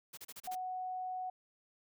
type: noise bursts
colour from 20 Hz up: white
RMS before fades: -48 dBFS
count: 6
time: 0.13-0.554 s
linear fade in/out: 10 ms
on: 44 ms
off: 32 ms
type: tone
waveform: sine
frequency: 740 Hz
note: F#5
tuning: in tune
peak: -37 dBFS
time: 0.47-1.3 s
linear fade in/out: 5 ms
effects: none